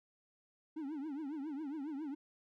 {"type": "tone with vibrato", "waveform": "triangle", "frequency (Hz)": 293.7, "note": "D4", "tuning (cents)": 0, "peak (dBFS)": -37, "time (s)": [0.76, 2.15], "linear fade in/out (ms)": 10, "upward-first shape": "triangle", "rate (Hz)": 7.3, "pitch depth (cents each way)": 200, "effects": []}